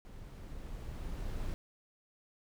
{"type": "noise with level ramp", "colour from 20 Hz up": "brown", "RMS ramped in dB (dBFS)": [-48, -37], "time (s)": [0.05, 1.54], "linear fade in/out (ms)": 0, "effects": []}